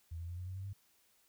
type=tone with pitch steps; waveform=sine; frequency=82.41 / 84.92 / 87.51 / 90.18 / 92.93 / 95.76 / 98.68 Hz; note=E2 / F2 / F2 / F#2 / F#2 / G2 / G2; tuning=0 / -48 / +4 / -44 / +8 / -40 / +12 cents; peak=-40 dBFS; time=0.11-0.733 s; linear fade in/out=10 ms; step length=89 ms; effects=white hiss -71 dBFS RMS until 1.28 s